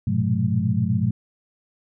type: tone cluster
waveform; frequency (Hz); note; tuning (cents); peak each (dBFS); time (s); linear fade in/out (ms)
sine; 101 / 116.6 / 124.7 / 177.7 / 211.4; G#2 / A#2 / B2 / F3 / G#3; -48 / +1 / +17 / +30 / +31; -25; 0.07-1.11; 5
effects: none